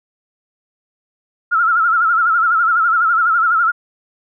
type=tone with vibrato; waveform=sine; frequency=1359 Hz; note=F6; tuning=48 cents flat; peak=-11 dBFS; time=1.51-3.72 s; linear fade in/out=20 ms; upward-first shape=sine; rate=12 Hz; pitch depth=91 cents each way; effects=none